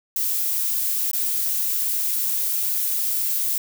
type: noise with dropouts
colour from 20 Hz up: violet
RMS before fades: -23 dBFS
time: 0.16-3.58 s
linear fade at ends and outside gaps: 2 ms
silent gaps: 1.114-1.132 s
effects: none